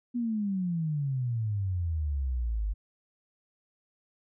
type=exponential sweep; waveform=sine; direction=down; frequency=246.9 to 49 Hz; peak=-27 dBFS; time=0.14-2.74 s; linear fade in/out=20 ms; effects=none